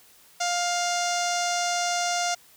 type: tone with low-pass filter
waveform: sawtooth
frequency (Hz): 703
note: F5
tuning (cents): +11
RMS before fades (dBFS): -26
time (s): 0.4-2.35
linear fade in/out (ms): 10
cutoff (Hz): 6300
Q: 3.9
effects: white hiss -55 dBFS RMS until 2.56 s